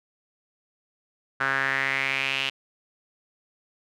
sawtooth tone with band-pass filter sweep, 135.5 Hz, C#3, 39 cents flat, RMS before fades -26 dBFS, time 1.4-2.5 s, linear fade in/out 10 ms, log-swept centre 1500 to 2900 Hz, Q 4.8, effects none

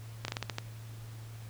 slowing click train, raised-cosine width 0.2 ms, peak -16 dBFS, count 7, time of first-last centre 0.25-0.584 s, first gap 32 ms, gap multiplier 1.22, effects added 112 Hz sine -43 dBFS peak until 1.49 s + pink hiss -55 dBFS RMS until 1.49 s

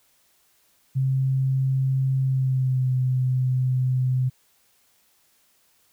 sine tone with pitch glide, 132.9 to 128.3 Hz, C3 to C3, +27 to -34 cents, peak -19 dBFS, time 0.95-4.3 s, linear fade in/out 20 ms, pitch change -61 cents, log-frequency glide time 2.21-2.91 s, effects white hiss -63 dBFS RMS until 5.92 s

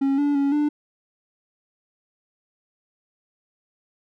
triangle tone with pitch steps, 273.6 / 288.4 / 279.6 / 295.9 Hz, C#4 / D4 / C#4 / D4, -23 / -31 / +15 / +13 cents, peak -16 dBFS, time 0.01-0.69 s, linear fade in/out 10 ms, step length 170 ms, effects none

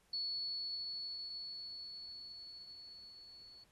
sine tone with level ramp, 4411 Hz, C#8, 9 cents flat, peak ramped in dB -36 to -55 dBFS, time 0.13-3.64 s, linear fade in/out 5 ms, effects pink hiss -72 dBFS RMS until 3.71 s + AAC 32 kbps

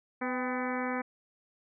harmonic tone with a mistuned harmonic, 251.6 Hz, B3, 32 cents sharp, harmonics 1 / 2 / 3 / 4 / 5 / 6 / 7 / 8 / 9, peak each -34 / -37 / -39 / -40 / -41 / -42 / -42 / -43 / -44 dBFS, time 0.21-1.02 s, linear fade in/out 10 ms, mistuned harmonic 3, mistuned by +52 cents, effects none

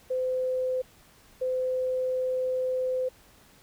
sine tone pair in turn, 512 / 512 Hz, C5 / C5, -38 / -38 cents, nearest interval unison, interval 0 cents, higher neither, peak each -25 dBFS, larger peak neither, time 0.1-0.82 / 1.41-3.09 s, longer second, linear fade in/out 10 ms, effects pink hiss -57 dBFS RMS until 3.62 s

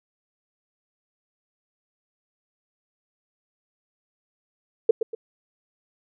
sine tone with echo, 451.9 Hz, A4, 46 cents sharp, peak -10 dBFS, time 4.89-4.91 s, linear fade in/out 5 ms, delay 120 ms, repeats 2, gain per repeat -9 dB, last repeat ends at 5.15 s, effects none

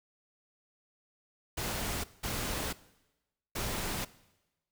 pink noise bursts at uneven times, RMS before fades -35 dBFS, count 3, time 1.57-2.04 / 2.23-2.73 / 3.55-4.05 s, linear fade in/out 10 ms, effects noise-tail reverb RT60 1.0 s tail -19 dB re dry

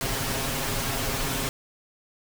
pink noise with comb filter, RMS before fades -28 dBFS, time 0.01-1.49 s, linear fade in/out 0 ms, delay 7.4 ms, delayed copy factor +0.95, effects none

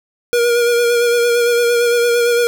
square tone with vibrato, 475.8 Hz, A#4, 35 cents sharp, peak -12 dBFS, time 0.33-2.47 s, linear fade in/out 0 ms, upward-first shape sine, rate 8.8 Hz, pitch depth 25 cents each way, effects none

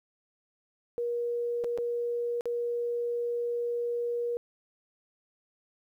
sine tone with dropouts, 476.4 Hz, A#4, 38 cents sharp, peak -28 dBFS, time 0.98-4.37 s, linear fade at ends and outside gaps 0 ms, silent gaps 1.639-1.644 / 1.776-1.785 / 2.409-2.456 s, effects 11-bit

